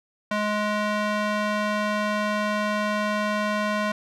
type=tone with band-pass filter; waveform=square; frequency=210 Hz; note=G#3; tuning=19 cents sharp; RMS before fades=-25 dBFS; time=0.31-3.92 s; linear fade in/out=5 ms; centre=1300 Hz; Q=0.71; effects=none